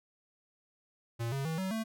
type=tone with pitch steps; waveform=square; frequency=116.5 / 136.95 / 160.99 / 189.25 / 222.5 Hz; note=A#2 / C#3 / E3 / F#3 / A3; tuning=-1 / -21 / -41 / +39 / +20 cents; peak=-33 dBFS; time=1.19-1.84 s; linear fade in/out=20 ms; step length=130 ms; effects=none